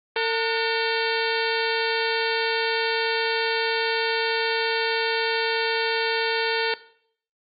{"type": "harmonic tone with a mistuned harmonic", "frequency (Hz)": 452.4, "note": "A4", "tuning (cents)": 48, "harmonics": [1, 2, 3, 4, 5, 6, 7, 8, 9, 10], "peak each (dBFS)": [-25, -28, -30, -31, -32, -33, -33, -34, -35, -35], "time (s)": [0.16, 6.74], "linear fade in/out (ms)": 2, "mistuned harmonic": 3, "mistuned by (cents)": 120, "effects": ["noise-tail reverb RT60 0.6 s tail -18 dB re dry", "Opus 24 kbps"]}